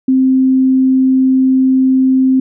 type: tone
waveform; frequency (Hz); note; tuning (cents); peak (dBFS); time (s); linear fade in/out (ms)
sine; 261.6; C4; 0; -7; 0.08-2.4; 5
effects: none